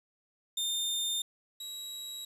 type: tone pair in turn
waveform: sawtooth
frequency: 3621 / 3857 Hz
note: A7 / B7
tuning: +49 / -42 cents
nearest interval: minor second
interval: 109 cents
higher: second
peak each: -27 / -36 dBFS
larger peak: first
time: 0.57-1.22 / 1.6-2.25 s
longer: neither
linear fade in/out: 5 ms
effects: resampled to 32000 Hz + 10-bit